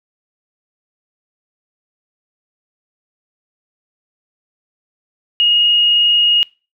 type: tone with frequency modulation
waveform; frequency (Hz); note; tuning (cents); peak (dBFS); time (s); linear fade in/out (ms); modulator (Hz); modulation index
sine; 2869; F7; +46; -9; 5.4-6.43; 0; 22.4; 0.48
effects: noise-tail reverb RT60 0.3 s tail -23 dB re dry